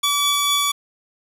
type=tone pair together; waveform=sawtooth; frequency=1147 / 3437 Hz; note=D6 / A7; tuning=-41 / -41 cents; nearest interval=octave + perfect fifth; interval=1900 cents; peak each=-17 / -16 dBFS; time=0.03-0.72 s; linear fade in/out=10 ms; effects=resampled to 32000 Hz + 8-bit